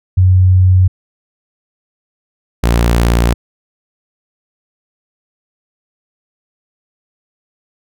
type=tone pair in turn; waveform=sine / sawtooth; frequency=92.5 / 58.27 Hz; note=F#2 / A#1; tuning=0 / 0 cents; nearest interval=minor sixth; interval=800 cents; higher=first; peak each=-5 dBFS; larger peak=neither; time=0.17-0.88 / 2.63-3.34 s; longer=neither; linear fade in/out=10 ms; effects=none